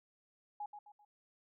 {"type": "tone with echo", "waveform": "sine", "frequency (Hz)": 830.6, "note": "G#5", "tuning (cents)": 0, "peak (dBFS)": -39, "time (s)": [0.6, 0.66], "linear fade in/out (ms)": 5, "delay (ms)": 130, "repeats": 3, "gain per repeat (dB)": -8, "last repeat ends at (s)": 1.05, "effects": []}